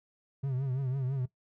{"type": "tone with vibrato", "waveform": "triangle", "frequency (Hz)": 132.2, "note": "C3", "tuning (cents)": 18, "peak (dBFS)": -27, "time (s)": [0.43, 1.26], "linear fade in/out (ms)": 10, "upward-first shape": "triangle", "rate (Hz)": 6, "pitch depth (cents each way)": 110, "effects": ["noise-tail reverb RT60 0.1 s tail -17 dB re dry"]}